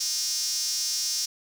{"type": "tone with high-pass filter", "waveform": "sawtooth", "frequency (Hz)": 308, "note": "D#4", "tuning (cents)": -17, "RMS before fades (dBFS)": -28, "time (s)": [0, 1.26], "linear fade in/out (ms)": 10, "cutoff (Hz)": 5500, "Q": 5.5, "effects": []}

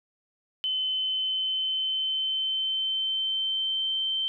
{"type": "tone with pitch glide", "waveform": "sine", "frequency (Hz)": [3050, 3109], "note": ["G7", "G7"], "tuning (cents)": [-48, -15], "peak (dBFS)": -25, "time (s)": [0.64, 4.28], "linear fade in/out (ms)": 0, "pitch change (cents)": 33, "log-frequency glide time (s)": [0.87, 3.88], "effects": []}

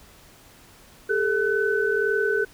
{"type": "tone cluster", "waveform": "sine", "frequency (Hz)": [403.8, 445.7, 1508], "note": ["G#4", "A4", "F#6"], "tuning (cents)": [-49, 22, 32], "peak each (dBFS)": [-24, -25, -24], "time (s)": [1.09, 2.45], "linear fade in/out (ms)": 10, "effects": ["pink hiss -51 dBFS RMS until 2.53 s"]}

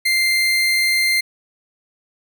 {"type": "tone", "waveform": "30% pulse", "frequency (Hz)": 2093, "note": "C7", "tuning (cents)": 0, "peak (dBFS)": -12, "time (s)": [0.05, 1.21], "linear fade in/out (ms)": 10, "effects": []}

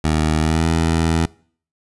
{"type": "tone with pitch glide", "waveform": "15% pulse", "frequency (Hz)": [77.78, 81.79], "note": ["D#2", "E2"], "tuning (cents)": [0, -13], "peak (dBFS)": -9, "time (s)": [0.04, 1.26], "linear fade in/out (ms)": 5, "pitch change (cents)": 87, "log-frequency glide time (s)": [0.38, 0.66], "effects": ["noise-tail reverb RT60 0.5 s tail -23 dB re dry", "resampled to 24000 Hz"]}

